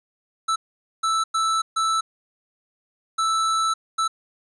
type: tone bursts at uneven times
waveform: square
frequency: 1318.5 Hz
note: E6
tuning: in tune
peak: -20 dBFS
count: 6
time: 0.48-0.56 / 1.03-1.24 / 1.34-1.62 / 1.76-2.01 / 3.18-3.74 / 3.98-4.08 s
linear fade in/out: 10 ms
effects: resampled to 22050 Hz + 10-bit